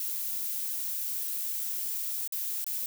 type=noise with dropouts; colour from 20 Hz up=violet; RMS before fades=-33 dBFS; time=0-2.86 s; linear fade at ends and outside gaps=1 ms; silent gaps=2.276-2.323 / 2.643-2.665 s; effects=none